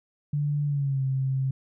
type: tone with pitch glide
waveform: sine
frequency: 146.2 to 133.29 Hz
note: D3 to C3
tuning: -7 to +32 cents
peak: -23 dBFS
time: 0.33-1.51 s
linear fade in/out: 5 ms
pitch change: -161 cents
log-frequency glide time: 0.65-1.03 s
effects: none